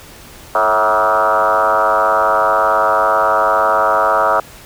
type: tone with frequency modulation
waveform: sine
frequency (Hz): 960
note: B5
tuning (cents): -49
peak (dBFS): -10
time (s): 0.55-4.4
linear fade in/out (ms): 2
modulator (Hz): 102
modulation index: 4.2
effects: pink hiss -38 dBFS RMS until 4.65 s